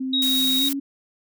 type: tone with pitch glide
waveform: sine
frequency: 261.6 to 277.2 Hz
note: C4 to C#4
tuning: 0 to 0 cents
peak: -24 dBFS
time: 0-0.8 s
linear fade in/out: 10 ms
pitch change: +100 cents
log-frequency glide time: 0.57-0.65 s
type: tone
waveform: sine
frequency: 3789 Hz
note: A#7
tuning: 27 cents sharp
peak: -19 dBFS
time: 0.13-0.69 s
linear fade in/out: 5 ms
type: noise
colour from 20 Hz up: blue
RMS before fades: -28 dBFS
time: 0.22-0.73 s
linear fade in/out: 2 ms
effects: none